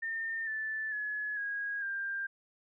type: tone with pitch steps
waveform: sine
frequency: 1812 / 1754.3 / 1698.5 / 1644.4 / 1592.1 Hz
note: A#6 / A6 / G#6 / G#6 / G6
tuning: -50 / -6 / +38 / -18 / +26 cents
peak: -33 dBFS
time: 0.02-2.27 s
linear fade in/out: 10 ms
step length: 450 ms
effects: none